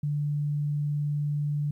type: tone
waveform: sine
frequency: 146.83 Hz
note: D3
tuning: in tune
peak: -25 dBFS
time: 0.03-1.71 s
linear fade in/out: 5 ms
effects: 11-bit

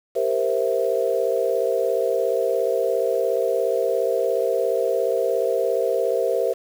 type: chord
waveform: sine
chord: C dominant seventh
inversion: second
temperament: equal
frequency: 392 / 466.2 / 523.3 / 659.3 Hz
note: G4 / Bb4 / C5 / E5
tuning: 0 / 0 / 0 / 0 cents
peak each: -26 / -23 / -23 / -26 dBFS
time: 0.15-6.54 s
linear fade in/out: 20 ms
effects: 7-bit

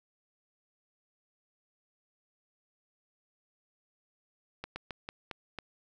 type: slowing click train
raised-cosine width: 0.3 ms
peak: -22 dBFS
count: 6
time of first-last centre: 4.64-5.587 s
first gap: 120 ms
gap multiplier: 1.23
effects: none

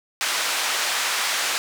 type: band-pass noise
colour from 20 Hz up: pink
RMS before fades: -24 dBFS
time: 0.21-1.58 s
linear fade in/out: 0 ms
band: 1100 to 8800 Hz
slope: 12 dB/octave
effects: none

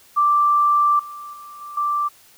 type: tone with level steps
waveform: sine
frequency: 1174.7 Hz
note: D6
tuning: in tune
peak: -13 / -32 / -36 / -32 / -18 dBFS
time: 0.16-2.09 s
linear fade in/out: 20 ms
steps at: 0.99 / 1.33 / 1.61 / 1.77 s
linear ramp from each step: 5 ms
effects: white hiss -51 dBFS RMS until 2.37 s

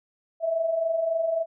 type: tone pair together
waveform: sine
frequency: 635.7 / 659.3 Hz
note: D#5 / E5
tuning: +37 / 0 cents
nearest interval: minor second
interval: 63 cents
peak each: -31 / -23 dBFS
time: 0.4-1.46 s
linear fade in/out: 50 ms
effects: none

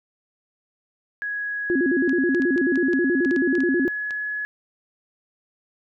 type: tone with pitch glide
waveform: sine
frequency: 1667 to 1694.2 Hz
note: G#6 to G#6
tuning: +6 to +34 cents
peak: -25 dBFS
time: 1.22-4.45 s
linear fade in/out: 0 ms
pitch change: +28 cents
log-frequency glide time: 1.84-4.17 s
type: tone with vibrato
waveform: sine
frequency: 305.7 Hz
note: D#4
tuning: 30 cents flat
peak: -18 dBFS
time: 1.7-3.88 s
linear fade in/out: 0 ms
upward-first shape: square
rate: 9.3 Hz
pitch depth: 240 cents each way
type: clicks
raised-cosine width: 0.2 ms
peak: -21 dBFS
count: 12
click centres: 2.094 / 2.348 / 2.421 / 2.579 / 2.757 / 2.932 / 3.249 / 3.31 / 3.362 / 3.553 / 3.605 / 4.108 s
effects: none

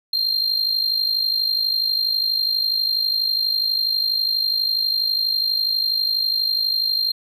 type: tone with amplitude modulation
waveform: triangle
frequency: 4186 Hz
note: C8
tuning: in tune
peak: -14 dBFS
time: 0.13-7.12 s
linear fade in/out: 5 ms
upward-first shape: sine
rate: 52.2 Hz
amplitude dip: 65%
effects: none

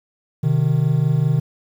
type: tone pair together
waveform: triangle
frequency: 128.9 / 154 Hz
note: C3 / D#3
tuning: -26 / -17 cents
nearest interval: minor third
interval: 309 cents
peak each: -16 / -15 dBFS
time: 0.43-1.4 s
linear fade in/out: 10 ms
effects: 8-bit

